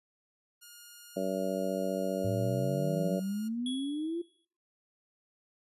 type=tone; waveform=5% pulse; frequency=1423 Hz; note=F6; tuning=32 cents sharp; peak=-38 dBFS; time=0.61-3.49 s; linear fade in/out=20 ms
type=harmonic tone; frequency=95 Hz; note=F#2; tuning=46 cents sharp; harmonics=2 / 3 / 4 / 5 / 6 / 7; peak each=-36 / -38 / -39 / -38 / -34 / -38 dBFS; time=1.16-3.2 s; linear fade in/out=10 ms
type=exponential sweep; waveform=sine; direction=up; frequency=104.4 to 349.2 Hz; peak=-31 dBFS; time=2.24-4.22 s; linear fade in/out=10 ms
type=tone with exponential decay; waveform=square; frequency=3356 Hz; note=G#7; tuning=17 cents sharp; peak=-36 dBFS; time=3.66-4.45 s; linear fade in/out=2 ms; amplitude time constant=170 ms
effects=noise-tail reverb RT60 0.5 s tail -23 dB re dry + resampled to 32000 Hz